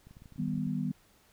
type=clicks; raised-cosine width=5 ms; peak=-39 dBFS; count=12; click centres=0.07 / 0.11 / 0.169 / 0.221 / 0.258 / 0.323 / 0.36 / 0.42 / 0.482 / 0.542 / 0.581 / 0.671 s
type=chord; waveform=sine; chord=Eb augmented; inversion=none; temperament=equal with one note detuned; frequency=156.28 / 196 / 246.9 Hz; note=Eb3 / G3 / B3; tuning=+8 / 0 / 0 cents; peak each=-34 dBFS; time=0.38-0.92 s; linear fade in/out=10 ms
effects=pink hiss -64 dBFS RMS until 1.32 s